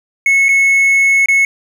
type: tone with dropouts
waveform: triangle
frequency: 2193 Hz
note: C#7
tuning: 19 cents flat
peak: -6 dBFS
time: 0.26-1.45 s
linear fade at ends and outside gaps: 2 ms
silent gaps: 0.485-0.489 / 1.259-1.285 s
effects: 8-bit